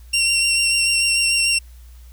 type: tone with vibrato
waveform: 20% pulse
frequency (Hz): 2745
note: F7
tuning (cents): -31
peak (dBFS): -10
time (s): 0.13-1.59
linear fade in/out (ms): 10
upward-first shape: sine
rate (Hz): 6.8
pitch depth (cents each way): 17
effects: added 60 Hz sine -39 dBFS peak until 2.12 s + white hiss -55 dBFS RMS until 2.12 s